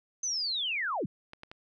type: linear sweep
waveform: sine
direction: down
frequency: 6272 to 112.3 Hz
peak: -29 dBFS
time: 0.23-1.06 s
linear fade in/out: 5 ms
type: clicks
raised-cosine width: 0.3 ms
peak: -28 dBFS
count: 3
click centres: 1.334 / 1.434 / 1.515 s
effects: none